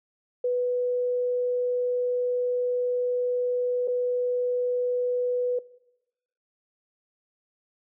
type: tone with dropouts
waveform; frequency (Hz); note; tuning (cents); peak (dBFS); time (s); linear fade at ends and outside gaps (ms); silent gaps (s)
sine; 493.9; B4; 0; -22; 0.44-5.59; 5; 3.876-3.88
effects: noise-tail reverb RT60 0.9 s tail -20 dB re dry